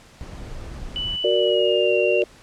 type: noise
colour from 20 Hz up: brown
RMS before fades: -34 dBFS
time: 0.21-1.16 s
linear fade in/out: 0 ms
type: tone with pitch glide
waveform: sine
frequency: 2974 to 2759 Hz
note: F#7 to F7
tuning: +8 to -22 cents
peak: -24 dBFS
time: 0.96-2.22 s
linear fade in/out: 0 ms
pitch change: -130 cents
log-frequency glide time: 1.34-1.93 s
type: chord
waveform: sine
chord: Gb augmented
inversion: none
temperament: equal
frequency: 370 / 466.2 / 587.3 Hz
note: Gb4 / Bb4 / D5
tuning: 0 / 0 / 0 cents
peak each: -21 dBFS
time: 1.24-2.24 s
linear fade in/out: 5 ms
effects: pink hiss -49 dBFS RMS until 2.42 s + low-pass 8000 Hz 12 dB/octave